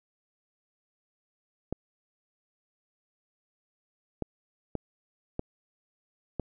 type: clicks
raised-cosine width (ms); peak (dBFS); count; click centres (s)
2; -17; 5; 1.726 / 4.223 / 4.753 / 5.394 / 6.397
effects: none